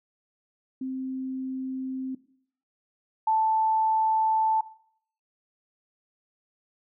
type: tone pair in turn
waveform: sine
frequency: 261.6 / 879.9 Hz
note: C4 / A5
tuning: 0 / 0 cents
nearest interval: octave + major sixth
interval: 2100 cents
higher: second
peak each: -29 / -20 dBFS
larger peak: second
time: 0.81-2.15 / 3.27-4.61 s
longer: neither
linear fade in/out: 5 ms
effects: noise-tail reverb RT60 0.6 s tail -18 dB re dry